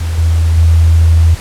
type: tone with level steps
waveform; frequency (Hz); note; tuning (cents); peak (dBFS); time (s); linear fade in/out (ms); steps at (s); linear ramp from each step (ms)
sine; 82.1; E2; -6; -13 / -7 / -4; 0-1.35; 10; 0.18 / 0.57; 5
effects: pink hiss -29 dBFS RMS until 1.4 s + low-pass 11000 Hz 12 dB/octave